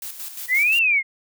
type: noise with tremolo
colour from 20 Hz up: blue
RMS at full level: -32 dBFS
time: 0.02-0.79 s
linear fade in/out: 2 ms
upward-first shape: square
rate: 5.7 Hz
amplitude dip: 55%
type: exponential two-way sweep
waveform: sine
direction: up then down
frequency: 1916 to 2818 to 2082 Hz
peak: -15 dBFS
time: 0.48-1.03 s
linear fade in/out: 50 ms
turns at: 0.77 s
effects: none